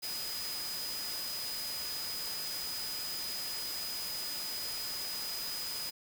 sine tone in noise, 4978 Hz, D#8, in tune, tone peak -38 dBFS, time 0.02-5.91 s, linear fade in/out 20 ms, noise white, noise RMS -41 dBFS, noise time 0.02-5.91 s, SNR 0 dB, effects none

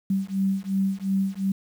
sine beating tone pair, 192.3 / 195.1 Hz, G3 / G3, -33 / -8 cents, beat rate 2.8 Hz, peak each -25 / -25 dBFS, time 0.1-1.52 s, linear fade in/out 5 ms, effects 8-bit

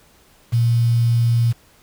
sine tone with quantisation, 117.5 Hz, A#2, 14 cents sharp, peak -13 dBFS, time 0.52-1.53 s, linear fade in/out 20 ms, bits 6, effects pink hiss -53 dBFS RMS until 1.82 s

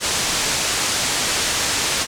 white low-pass noise, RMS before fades -21 dBFS, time 0-2.07 s, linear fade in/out 50 ms, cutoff 8200 Hz, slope 24 dB/octave, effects none

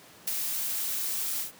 blue noise with ADSR envelope, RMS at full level -28 dBFS, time 0.27-1.52 s, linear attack 7 ms, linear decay 20 ms, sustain -3 dB, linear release 120 ms, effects pink hiss -52 dBFS RMS until 1.59 s + high-pass 150 Hz 12 dB/octave

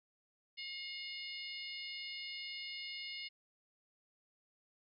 harmonic tone, 718 Hz, F5, 48 cents sharp, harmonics 3 / 4 / 5 / 6 / 7, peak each -47 / -48 / -52 / -49 / -51 dBFS, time 0.57-3.29 s, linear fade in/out 20 ms, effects none

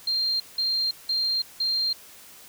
sine tone bursts, 4186 Hz, C8, in tune, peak -22 dBFS, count 4, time 0.07-1.93 s, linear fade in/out 5 ms, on 330 ms, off 180 ms, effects white hiss -48 dBFS RMS until 2.48 s

